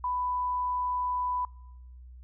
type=tone; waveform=sine; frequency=994 Hz; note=B5; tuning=11 cents sharp; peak=-27 dBFS; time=0.04-1.45 s; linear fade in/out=2 ms; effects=noise-tail reverb RT60 1.0 s tail -26 dB re dry + added 62 Hz sine -45 dBFS peak until 2.23 s